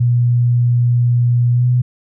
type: tone with pitch glide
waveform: sine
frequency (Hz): 121 to 123.97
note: B2 to B2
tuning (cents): -35 to +7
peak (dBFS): -10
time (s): 0-1.82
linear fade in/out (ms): 10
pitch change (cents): +42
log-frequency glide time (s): 1.52-1.66
effects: none